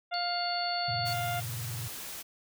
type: harmonic tone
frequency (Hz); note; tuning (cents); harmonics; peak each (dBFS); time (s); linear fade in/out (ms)
702; F5; +9; 1 / 2 / 3 / 4 / 5; -32 / -38 / -42 / -44 / -46; 0.11-1.41; 20
type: tone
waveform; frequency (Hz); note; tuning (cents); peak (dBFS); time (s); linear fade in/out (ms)
sine; 4435; C#8; 0; -33; 0.14-1.13; 0
type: tone with vibrato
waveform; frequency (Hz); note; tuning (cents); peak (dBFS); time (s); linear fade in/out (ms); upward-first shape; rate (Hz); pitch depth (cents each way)
sine; 116.54; A#2; 0; -35; 0.88-1.88; 5; sine; 20; 270
type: noise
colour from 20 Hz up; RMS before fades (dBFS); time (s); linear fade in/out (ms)
white; -41; 1.05-2.23; 20
effects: none